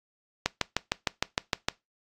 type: click train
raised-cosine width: 0.2 ms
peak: -6 dBFS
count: 9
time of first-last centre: 0.46-1.685 s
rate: 6.53 Hz
effects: noise-tail reverb RT60 0.2 s tail -22 dB re dry + AAC 48 kbps